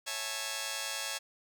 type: chord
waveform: 5% pulse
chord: A major seventh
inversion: first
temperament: just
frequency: 550 / 660 / 825 / 880 Hz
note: C#5 / E5 / G#5 / A5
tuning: -14 / +2 / -12 / 0 cents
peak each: -30 / -31 / -32 / -29 dBFS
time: 0.06-1.19 s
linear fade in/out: 20 ms
effects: none